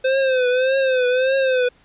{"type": "tone with vibrato", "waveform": "square", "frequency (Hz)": 517, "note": "C5", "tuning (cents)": -21, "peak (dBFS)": -16, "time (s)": [0.04, 1.69], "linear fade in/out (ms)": 10, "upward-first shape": "triangle", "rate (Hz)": 1.7, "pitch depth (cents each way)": 87, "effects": ["pink hiss -55 dBFS RMS until 1.84 s", "resampled to 8000 Hz"]}